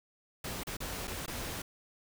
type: noise with dropouts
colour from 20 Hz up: pink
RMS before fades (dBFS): -39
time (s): 0.44-1.62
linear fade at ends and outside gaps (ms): 5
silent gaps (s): 0.635-0.669 / 0.769-0.803 / 1.073-1.077 / 1.262-1.278
effects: none